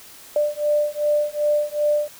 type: beating tone pair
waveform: sine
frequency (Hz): 592 / 594.6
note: D5 / D5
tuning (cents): +14 / +21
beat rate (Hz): 2.6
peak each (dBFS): -21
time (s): 0.36-2.08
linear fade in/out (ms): 2
effects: white hiss -44 dBFS RMS until 2.19 s